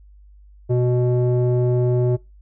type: tone with low-pass filter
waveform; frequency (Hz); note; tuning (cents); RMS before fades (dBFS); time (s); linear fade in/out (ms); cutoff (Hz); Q
square; 123.5; B2; 0; -18; 0.69-2.17; 20; 480; 5.9
effects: noise-tail reverb RT60 0.2 s tail -21 dB re dry + added 50 Hz sine -44 dBFS peak until 2.41 s